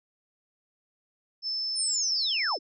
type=tone; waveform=sine; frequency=5270 Hz; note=E8; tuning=1 cent flat; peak=-28 dBFS; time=1.42-2.59 s; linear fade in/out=50 ms
type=linear sweep; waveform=sine; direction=down; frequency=9397 to 230 Hz; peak=-27 dBFS; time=1.75-2.59 s; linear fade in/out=50 ms
effects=none